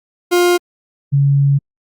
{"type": "tone pair in turn", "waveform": ["40% pulse", "sine"], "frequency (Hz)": [353.2, 140.17], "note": ["F4", "C#3"], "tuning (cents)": [20, 20], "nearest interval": "octave + major third", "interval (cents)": 1600, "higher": "first", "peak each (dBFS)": -9, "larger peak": "neither", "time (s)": [[0.31, 0.58], [1.12, 1.59]], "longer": "second", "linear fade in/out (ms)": 20, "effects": ["Opus 48 kbps"]}